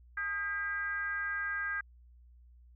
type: tone with frequency modulation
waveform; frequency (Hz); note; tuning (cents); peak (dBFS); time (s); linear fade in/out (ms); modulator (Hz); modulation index
sine; 1610; G6; +46; -32; 0.17-1.81; 5; 365; 0.74
effects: added 60 Hz sine -55 dBFS peak until 2.75 s